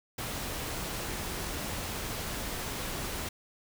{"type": "noise", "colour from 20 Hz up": "pink", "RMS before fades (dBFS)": -36, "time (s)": [0.18, 3.29], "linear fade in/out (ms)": 5, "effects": []}